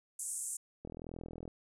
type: band-pass noise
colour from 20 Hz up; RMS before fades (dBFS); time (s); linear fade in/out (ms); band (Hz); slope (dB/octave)
pink; -40; 0.19-0.57; 5; 7500 to 9900; 48
type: click train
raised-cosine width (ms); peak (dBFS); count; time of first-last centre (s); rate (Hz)
2; -31; 27; 0.85-1.478; 41.4
effects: none